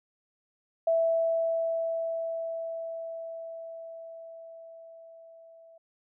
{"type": "tone with level ramp", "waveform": "sine", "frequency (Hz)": 659.3, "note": "E5", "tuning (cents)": 0, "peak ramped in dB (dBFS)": [-21, -51], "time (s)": [0.87, 5.78], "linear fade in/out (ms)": 5, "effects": []}